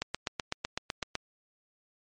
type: click train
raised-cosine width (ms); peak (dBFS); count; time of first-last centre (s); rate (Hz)
0.2; -13; 10; 0.02-1.154; 7.94
effects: MP3 48 kbps